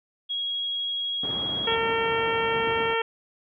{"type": "tone", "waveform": "sine", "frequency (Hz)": 3304, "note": "G#7", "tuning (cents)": -10, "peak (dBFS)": -26, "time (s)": [0.29, 1.76], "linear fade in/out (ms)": 20}
{"type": "band-pass noise", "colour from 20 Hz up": "pink", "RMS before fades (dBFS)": -37, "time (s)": [1.23, 2.94], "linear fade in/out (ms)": 5, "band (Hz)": [110, 1100], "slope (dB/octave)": 12}
{"type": "harmonic tone", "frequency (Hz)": 455, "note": "A#4", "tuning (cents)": -42, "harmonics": [1, 2, 3, 4, 5, 6, 7], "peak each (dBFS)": [-26, -29, -31, -32, -33, -34, -34], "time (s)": [1.67, 3.02], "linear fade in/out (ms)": 5}
{"effects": []}